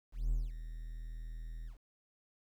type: tone with ADSR envelope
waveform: triangle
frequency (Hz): 40.3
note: E1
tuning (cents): -38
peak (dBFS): -26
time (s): 0.12-1.78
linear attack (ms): 190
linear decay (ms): 200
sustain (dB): -13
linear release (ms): 110
effects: 11-bit